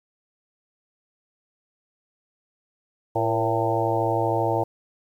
harmonic tone with a mistuned harmonic, 112.7 Hz, A2, 42 cents sharp, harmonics 1 / 3 / 4 / 5 / 6 / 7 / 8, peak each -28 / -28 / -28 / -28 / -28 / -28 / -28 dBFS, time 3.15-4.64 s, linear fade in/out 10 ms, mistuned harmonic 4, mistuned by +64 cents, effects 9-bit

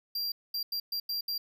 square tone bursts at uneven times, 4747 Hz, D8, 18 cents sharp, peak -31 dBFS, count 6, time 0.15-0.32 / 0.54-0.63 / 0.72-0.8 / 0.92-1 / 1.09-1.21 / 1.28-1.38 s, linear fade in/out 5 ms, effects none

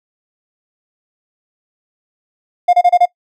triangle tone bursts, 709 Hz, F5, 26 cents sharp, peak -3 dBFS, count 5, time 2.68-3.056 s, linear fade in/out 10 ms, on 52 ms, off 29 ms, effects noise-tail reverb RT60 0.1 s tail -23 dB re dry + tanh soft clip ceiling 0 dBFS

